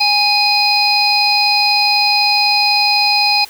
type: harmonic tone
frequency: 828 Hz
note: G#5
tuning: 5 cents flat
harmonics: 1 / 3 / 5 / 6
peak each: -16 / -16 / -16 / -16 dBFS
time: 0-3.45 s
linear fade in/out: 10 ms
effects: white hiss -38 dBFS RMS until 3.49 s